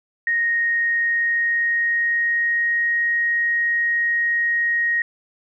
sine tone with pitch glide, 1865 to 1876.9 Hz, A#6 to A#6, 0 to +11 cents, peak -17 dBFS, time 0.27-5.02 s, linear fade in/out 2 ms, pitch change +11 cents, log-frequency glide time 1.04-2.97 s, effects none

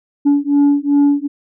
sine beating tone pair, 284.7 / 287.3 Hz, C#4 / D4, +46 / -38 cents, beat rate 2.6 Hz, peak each -11 dBFS, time 0.25-1.28 s, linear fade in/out 20 ms, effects tanh soft clip ceiling -7 dBFS

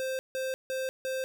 square tone bursts, 523.3 Hz, C5, in tune, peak -31 dBFS, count 4, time 0-1.24 s, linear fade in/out 0 ms, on 190 ms, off 160 ms, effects none

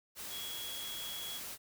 sine tone in noise, 3336 Hz, G#7, 7 cents sharp, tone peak -42 dBFS, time 0.29-1.41 s, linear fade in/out 50 ms, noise white, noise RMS -44 dBFS, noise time 0.15-1.58 s, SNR -1 dB, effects none

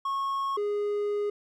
triangle tone pair in turn, 1095 / 412.7 Hz, C#6 / G#4, -22 / -11 cents, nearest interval octave + perfect fourth, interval 1689 cents, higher first, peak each -25 / -24 dBFS, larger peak second, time 0.05-0.57 / 0.57-1.3 s, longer second, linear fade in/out 5 ms, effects none

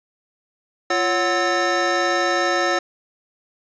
square tone cluster, 346.7 / 557 / 735 / 1306 / 1798 Hz, F4 / C#5 / F#5 / E6 / A6, -13 / +8 / -12 / -17 / +37 cents, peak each -25 dBFS, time 0.9-2.79 s, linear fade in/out 5 ms, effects resampled to 16000 Hz + 8-bit

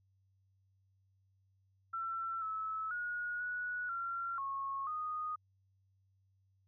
sine tone with pitch steps, 1345 / 1301 / 1447 / 1467 / 1372 / 1094 / 1238 Hz, E6 / E6 / F#6 / F#6 / F6 / C#6 / D#6, +34 / -23 / -39 / -15 / -31 / -23 / -9 cents, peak -36 dBFS, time 1.93-5.36 s, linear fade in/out 10 ms, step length 490 ms, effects added 96 Hz sine -70 dBFS peak until 6.67 s

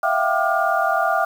sine tone cluster, 653 / 692 / 774 / 1191 / 1423 Hz, E5 / F5 / G5 / D6 / F6, -17 / -16 / -22 / +24 / +32 cents, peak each -23 dBFS, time 0.03-1.25 s, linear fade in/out 5 ms, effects 7-bit

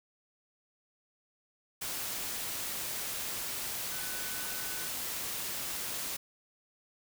sine tone in noise, 1498 Hz, F#6, 21 cents sharp, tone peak -46 dBFS, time 3.91-4.88 s, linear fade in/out 10 ms, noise white, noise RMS -37 dBFS, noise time 1.81-6.17 s, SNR -12 dB, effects none

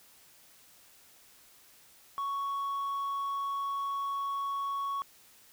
triangle tone with hard clipping, 1112 Hz, C#6, 5 cents sharp, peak -30 dBFS, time 2.18-5.02 s, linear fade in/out 0 ms, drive 1 dB, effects white hiss -59 dBFS RMS until 5.52 s

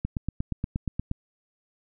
click train, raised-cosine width 5 ms, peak -15 dBFS, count 10, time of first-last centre 0.05-1.114 s, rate 8.46 Hz, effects none

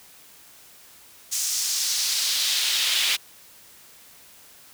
brown noise with high-pass filter sweep, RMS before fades -24 dBFS, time 1.31-3.17 s, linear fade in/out 20 ms, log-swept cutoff 6600 to 3000 Hz, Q 1.9, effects white hiss -50 dBFS RMS until 4.73 s

